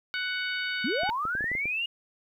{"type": "harmonic tone", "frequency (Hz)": 743, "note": "F#5", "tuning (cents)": 7, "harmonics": [2, 3, 4, 5, 6], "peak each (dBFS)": [-31, -35, -37, -39, -41], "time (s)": [0.14, 1.1], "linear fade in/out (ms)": 0}
{"type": "linear sweep", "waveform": "sine", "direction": "up", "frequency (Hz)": [193.5, 2881], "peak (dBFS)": -27, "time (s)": [0.84, 1.86], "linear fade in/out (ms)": 5}
{"type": "clicks", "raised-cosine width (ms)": 2, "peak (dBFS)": -26, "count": 9, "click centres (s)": [1.034, 1.092, 1.253, 1.352, 1.408, 1.442, 1.516, 1.552, 1.656]}
{"effects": ["10-bit"]}